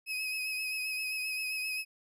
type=tone with vibrato; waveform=35% pulse; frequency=2543 Hz; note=D#7; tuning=37 cents sharp; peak=-31 dBFS; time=0.06-1.85 s; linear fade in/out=50 ms; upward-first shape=sine; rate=7.6 Hz; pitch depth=31 cents each way; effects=none